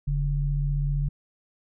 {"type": "tone pair together", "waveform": "sine", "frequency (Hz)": [42.31, 142.3], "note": ["E1", "C#3"], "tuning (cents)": [46, 46], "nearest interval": "octave + major sixth", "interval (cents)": 2100, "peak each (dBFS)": -25, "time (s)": [0.07, 1.09], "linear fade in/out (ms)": 10, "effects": []}